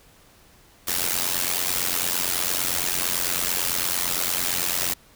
white noise with amplitude modulation, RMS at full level -21 dBFS, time 0.87-4.94 s, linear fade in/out 10 ms, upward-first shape sine, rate 88.9 Hz, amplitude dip 85%, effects pink hiss -54 dBFS RMS until 5.15 s

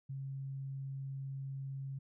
sine tone, 135.9 Hz, C#3, 34 cents flat, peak -39 dBFS, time 0.09-1.99 s, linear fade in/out 10 ms, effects none

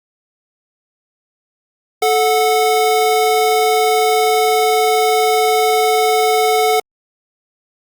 square tone pair together, 436 / 733.3 Hz, A4 / F#5, -16 / -16 cents, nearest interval major sixth, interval 900 cents, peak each -15 dBFS, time 2.02-6.8 s, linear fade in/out 5 ms, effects Opus 48 kbps

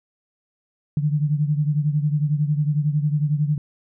sine beating tone pair, 146.83 / 157.83 Hz, D3 / D#3, 0 / +25 cents, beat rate 11 Hz, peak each -19 / -24 dBFS, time 0.97-3.58 s, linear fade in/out 2 ms, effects none

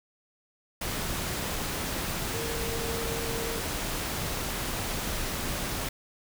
sine tone in noise, 459.7 Hz, A#4, 24 cents flat, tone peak -35 dBFS, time 2.34-3.61 s, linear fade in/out 5 ms, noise pink, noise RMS -32 dBFS, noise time 0.81-5.89 s, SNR -6 dB, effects none

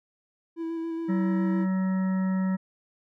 triangle tone with vibrato, 329.6 Hz, E4, in tune, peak -27 dBFS, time 0.56-1.67 s, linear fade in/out 50 ms, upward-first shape square, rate 7.2 Hz, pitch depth 13 cents each way
harmonic tone, 188.7 Hz, F#3, 34 cents sharp, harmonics 1 / 3 / 5 / 7 / 9 / 10, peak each -23 / -41 / -42 / -44 / -51 / -45 dBFS, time 1.08-2.57 s, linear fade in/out 20 ms
effects none

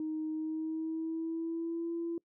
sine tone with pitch glide, 312.3 to 336.7 Hz, D#4 to E4, +7 to +37 cents, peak -32 dBFS, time 0-2.18 s, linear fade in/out 2 ms, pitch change +130 cents, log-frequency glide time 0.31-1.92 s, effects noise-tail reverb RT60 0.1 s tail -25 dB re dry + tanh soft clip ceiling -28 dBFS

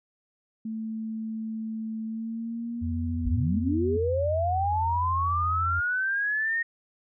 sine tone with pitch glide, 221.1 to 243.9 Hz, A3 to B3, +9 to -21 cents, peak -30 dBFS, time 0.65-3.97 s, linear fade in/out 5 ms, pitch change +170 cents, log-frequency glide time 2.05-3.14 s
sine tone with vibrato, 86.3 Hz, F2, 20 cents flat, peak -28 dBFS, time 2.81-5.81 s, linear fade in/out 20 ms, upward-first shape sine, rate 14 Hz, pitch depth 52 cents each way
sine linear sweep, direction up, 41.2 to 1864.7 Hz, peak -24 dBFS, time 3.25-6.63 s, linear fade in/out 10 ms
effects none

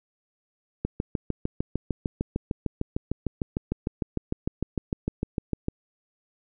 click train, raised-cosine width 3 ms, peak -13 dBFS, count 33, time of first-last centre 0.85-5.684 s, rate 6.62 Hz, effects none

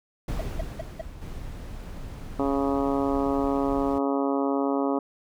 brown noise with exponential decay, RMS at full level -28 dBFS, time 0.28-2.95 s, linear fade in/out 5 ms, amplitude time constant 580 ms
triangle tone bursts, 647 Hz, E5, 32 cents flat, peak -27 dBFS, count 4, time 0.39-1.014 s, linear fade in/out 5 ms, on 21 ms, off 180 ms
brown noise, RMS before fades -37 dBFS, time 1.21-3.99 s, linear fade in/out 10 ms
harmonic tone, 138.59 Hz, C#3, in tune, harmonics 2 / 3 / 4 / 5 / 6 / 7 / 8 / 9, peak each -25 / -29 / -31 / -33 / -35 / -36 / -37 / -38 dBFS, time 2.39-4.99 s, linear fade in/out 5 ms
effects none

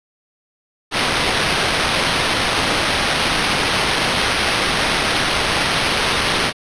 violet noise with sample-and-hold, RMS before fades -18 dBFS, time 0.91-6.53 s, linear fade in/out 50 ms, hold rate 7350 Hz, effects resampled to 22050 Hz

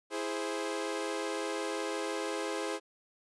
sawtooth chord, E augmented, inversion none, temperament equal, 329.6 / 415.3 / 523.3 Hz, E4 / G#4 / B#4, 0 / 0 / 0 cents, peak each -34 / -33 / -34 dBFS, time 0.1-2.8 s, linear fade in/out 50 ms, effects resampled to 24000 Hz

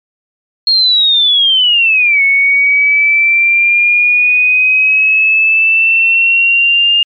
sine linear two-way sweep, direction down then up, 4277 to 2203 to 2822 Hz, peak -6 dBFS, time 0.67-7.03 s, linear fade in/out 2 ms, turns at 2.22 s, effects MP3 96 kbps

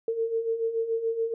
sine beating tone pair, 449.3 / 456.3 Hz, A4 / A#4, +36 / -37 cents, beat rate 7 Hz, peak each -32 / -26 dBFS, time 0.08-1.34 s, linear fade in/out 2 ms, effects none

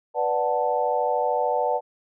sine chord, B minor seventh, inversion none, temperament equal, 493.9 / 587.3 / 740 / 880 Hz, B4 / D5 / F#5 / A5, 0 / 0 / 0 / 0 cents, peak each -26 dBFS, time 0.14-1.81 s, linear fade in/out 50 ms, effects none

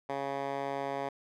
10% pulse tone with band-pass filter, 138.59 Hz, C#3, in tune, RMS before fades -35 dBFS, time 0.09-1.09 s, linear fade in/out 5 ms, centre 830 Hz, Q 0.94, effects none

